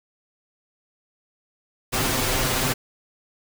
pink noise with comb filter, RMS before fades -23 dBFS, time 1.92-2.74 s, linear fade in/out 20 ms, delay 7.7 ms, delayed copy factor +0.8, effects none

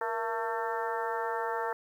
harmonic tone with a mistuned harmonic, 224.4 Hz, A3, 34 cents sharp, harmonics 2 / 3 / 4 / 5 / 6 / 7 / 8, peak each -35 / -39 / -34 / -41 / -39 / -43 / -41 dBFS, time 0.01-1.73 s, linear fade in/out 2 ms, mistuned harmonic 2, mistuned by +70 cents, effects 10-bit

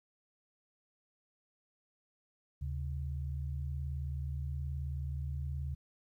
sine tone pair together, 74.9 / 133.77 Hz, D2 / C3, +35 / +39 cents, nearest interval minor seventh, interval 1004 cents, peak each -36 / -40 dBFS, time 2.61-5.75 s, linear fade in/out 10 ms, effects 12-bit

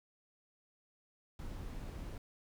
brown noise, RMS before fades -44 dBFS, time 1.39-2.18 s, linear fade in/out 2 ms, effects none

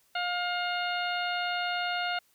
harmonic tone with a mistuned harmonic, 710 Hz, F5, 28 cents sharp, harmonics 1 / 2 / 3 / 4 / 5 / 6, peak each -32 / -33 / -38 / -36 / -42 / -42 dBFS, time 0.15-2.19 s, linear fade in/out 5 ms, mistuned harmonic 5, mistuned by +42 cents, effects white hiss -67 dBFS RMS until 2.34 s

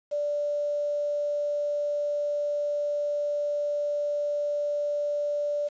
sine tone with quantisation, 585 Hz, D5, 7 cents flat, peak -25 dBFS, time 0.11-5.69 s, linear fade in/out 20 ms, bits 8, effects resampled to 16000 Hz

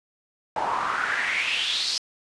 pink noise with band-pass filter sweep, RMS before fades -26 dBFS, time 0.56-1.98 s, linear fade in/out 2 ms, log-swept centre 800 to 4900 Hz, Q 4.7, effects resampled to 22050 Hz

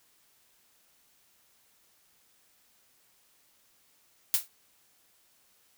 blue noise with exponential decay, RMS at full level -21 dBFS, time 4.34-4.48 s, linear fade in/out 0 ms, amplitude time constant 29 ms, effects white hiss -66 dBFS RMS until 5.77 s

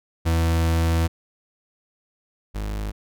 40% pulse tone pair in turn, 82.41 / 51.92 Hz, E2 / G#1, 0 / 0 cents, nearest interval minor sixth, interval 800 cents, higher first, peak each -17 / -25 dBFS, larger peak first, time 0.25-1.08 / 2.54-2.92 s, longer first, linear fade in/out 20 ms, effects none

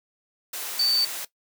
sine tone in noise, 4562 Hz, C#8, 49 cents sharp, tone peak -20 dBFS, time 0.79-1.05 s, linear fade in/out 5 ms, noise white, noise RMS -33 dBFS, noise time 0.53-1.25 s, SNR +10 dB, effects noise-tail reverb RT60 0.1 s tail -17 dB re dry + high-pass 400 Hz 12 dB/octave

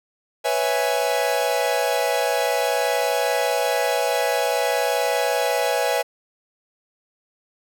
45% pulse chord, C# minor seventh, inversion third, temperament equal, 493.9 / 554.4 / 659.3 / 830.6 Hz, B4 / C#5 / E5 / G#5, 0 / 0 / 0 / 0 cents, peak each -25 dBFS, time 0.44-6.03 s, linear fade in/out 20 ms, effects none

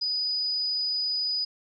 sine tone, 4963 Hz, D#8, 5 cents flat, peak -25 dBFS, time 0.01-1.45 s, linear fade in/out 10 ms, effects none

